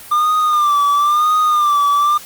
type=tone with vibrato; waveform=triangle; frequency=1195 Hz; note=D6; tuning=30 cents sharp; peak=-9 dBFS; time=0.11-2.18 s; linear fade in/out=10 ms; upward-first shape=sine; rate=0.99 Hz; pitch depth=69 cents each way; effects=white hiss -36 dBFS RMS until 2.25 s + Opus 32 kbps